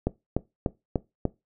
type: click train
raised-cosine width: 2 ms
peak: -10 dBFS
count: 5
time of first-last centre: 0.07-1.253 s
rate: 3.38 Hz
effects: noise-tail reverb RT60 0.2 s tail -19 dB re dry